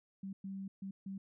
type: tone bursts at uneven times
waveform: sine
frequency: 194 Hz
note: G3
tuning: 18 cents flat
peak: -40 dBFS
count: 4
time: 0.23-0.33 / 0.44-0.68 / 0.82-0.91 / 1.06-1.18 s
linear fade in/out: 5 ms
effects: none